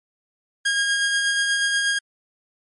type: tone with tremolo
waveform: sawtooth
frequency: 1627 Hz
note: G#6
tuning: 36 cents flat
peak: -14 dBFS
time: 0.65-1.99 s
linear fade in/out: 10 ms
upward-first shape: sine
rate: 8.3 Hz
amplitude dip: 30%
effects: MP3 48 kbps